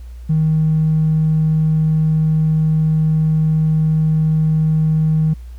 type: tone with tanh clipping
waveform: triangle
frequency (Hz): 157.1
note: D#3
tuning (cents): +17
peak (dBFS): -11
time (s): 0.29-5.34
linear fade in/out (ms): 10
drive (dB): 1
effects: added 60 Hz sine -30 dBFS peak until 5.58 s + pink hiss -54 dBFS RMS until 5.58 s